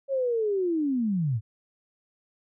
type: linear sweep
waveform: sine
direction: down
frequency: 555 to 99 Hz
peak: -23 dBFS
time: 0.08-1.41 s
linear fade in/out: 50 ms
effects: none